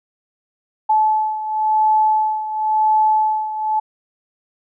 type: beating tone pair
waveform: sine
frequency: 864 / 864.95 Hz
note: A5 / A5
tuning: -32 / -30 cents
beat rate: 0.95 Hz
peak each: -15 / -20 dBFS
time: 0.89-3.8 s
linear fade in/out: 10 ms
effects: none